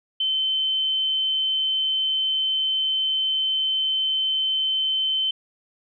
sine tone, 3076 Hz, G7, 33 cents flat, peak -20 dBFS, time 0.2-5.31 s, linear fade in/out 5 ms, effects none

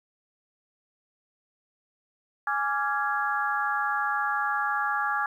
harmonic tone with a mistuned harmonic, 277.2 Hz, C#4, in tune, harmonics 3 / 4 / 5 / 6, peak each -30 / -30 / -30 / -30 dBFS, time 2.47-5.26 s, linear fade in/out 2 ms, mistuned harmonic 4, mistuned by +87 cents, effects 10-bit

